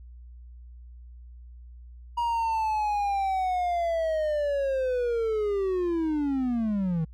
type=linear sweep; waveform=triangle; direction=down; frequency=954 to 155.56 Hz; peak=-22 dBFS; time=2.17-7.05 s; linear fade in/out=10 ms; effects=added 60 Hz sine -43 dBFS peak until 7.13 s